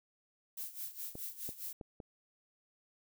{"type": "noise with tremolo", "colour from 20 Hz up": "violet", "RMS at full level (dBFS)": -41, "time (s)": [0.57, 1.73], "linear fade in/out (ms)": 5, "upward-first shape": "sine", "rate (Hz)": 4.8, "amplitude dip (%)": 80}
{"type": "clicks", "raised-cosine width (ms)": 2, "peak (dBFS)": -32, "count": 4, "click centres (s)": [1.154, 1.491, 1.812, 2.002]}
{"effects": []}